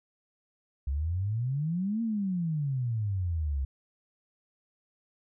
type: exponential two-way sweep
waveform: sine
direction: up then down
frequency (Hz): 65.41 to 233.1 to 65.41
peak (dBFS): -27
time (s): 0.87-3.65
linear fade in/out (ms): 5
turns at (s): 2.02
effects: none